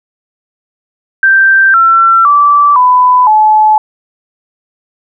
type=tone with pitch steps; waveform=sine; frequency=1568 / 1349.3 / 1161.2 / 999.3 / 859.9 Hz; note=G6 / E6 / D6 / B5 / A5; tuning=0 / +40 / -20 / +20 / -40 cents; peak=-3 dBFS; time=1.23-3.78 s; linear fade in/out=2 ms; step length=510 ms; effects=none